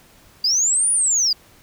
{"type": "linear two-way sweep", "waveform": "sine", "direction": "up then down", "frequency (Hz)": [4697, 9750, 4697], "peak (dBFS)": -14, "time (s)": [0.44, 1.33], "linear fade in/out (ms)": 5, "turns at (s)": 0.91, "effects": ["tanh soft clip ceiling -11 dBFS", "pink hiss -51 dBFS RMS until 1.62 s"]}